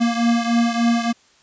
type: beating tone pair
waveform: square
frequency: 233.1 / 236.5 Hz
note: A#3 / A#3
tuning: 0 / +25 cents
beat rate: 3.4 Hz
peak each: -18 / -22 dBFS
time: 0-1.13 s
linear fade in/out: 20 ms
effects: white hiss -55 dBFS RMS until 1.42 s + resampled to 16000 Hz